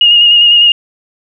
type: tone with vibrato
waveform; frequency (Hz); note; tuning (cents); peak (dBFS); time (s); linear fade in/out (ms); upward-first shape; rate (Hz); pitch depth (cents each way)
sine; 2852; F7; +36; -3; 0.01-0.72; 2; square; 9.9; 18
effects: none